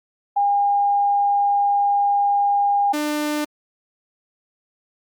sine / sawtooth tone pair in turn, 809 / 298.9 Hz, G#5 / D4, -46 / +31 cents, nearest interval octave + perfect fourth, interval 1723 cents, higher first, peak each -15 / -17 dBFS, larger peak first, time 0.36-2.93 / 2.93-3.45 s, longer first, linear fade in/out 10 ms, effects Opus 48 kbps

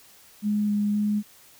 sine tone with vibrato, 207.7 Hz, G#3, in tune, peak -21 dBFS, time 0.42-1.23 s, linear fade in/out 50 ms, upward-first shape square, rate 1.9 Hz, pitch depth 9 cents each way, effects white hiss -53 dBFS RMS until 1.59 s

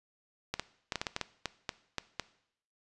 clicks, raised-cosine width 0.2 ms, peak -15 dBFS, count 12, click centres 0.54 / 0.596 / 0.922 / 0.957 / 1.015 / 1.068 / 1.164 / 1.213 / 1.457 / 1.692 / 1.983 / 2.197 s, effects noise-tail reverb RT60 0.7 s tail -18 dB re dry + resampled to 24000 Hz

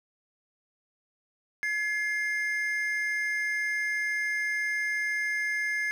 triangle tone pair together, 1700 / 2107 Hz, G#6 / C7, +40 / +12 cents, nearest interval major third, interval 372 cents, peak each -28 dBFS, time 1.63-5.91 s, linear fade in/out 0 ms, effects none

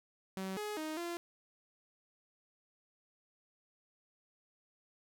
sawtooth tone with pitch steps, 190.4 / 420.1 / 311.6 / 343.7 Hz, F#3 / G#4 / D#4 / F4, +50 / +20 / +3 / -28 cents, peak -34 dBFS, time 0.37-1.17 s, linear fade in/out 0 ms, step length 200 ms, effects none

